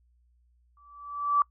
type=tone with exponential growth; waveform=sine; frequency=1157 Hz; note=D6; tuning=26 cents flat; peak=-17 dBFS; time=0.77-1.42 s; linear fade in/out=2 ms; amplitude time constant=140 ms; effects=noise-tail reverb RT60 0.1 s tail -25 dB re dry + added 60 Hz sine -62 dBFS peak until 1.5 s